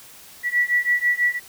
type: beating tone pair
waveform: sine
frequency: 1945 / 1951.1 Hz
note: B6 / B6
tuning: -27 / -22 cents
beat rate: 6.1 Hz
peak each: -21 / -20 dBFS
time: 0.43-1.4 s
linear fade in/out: 50 ms
effects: white hiss -45 dBFS RMS until 1.48 s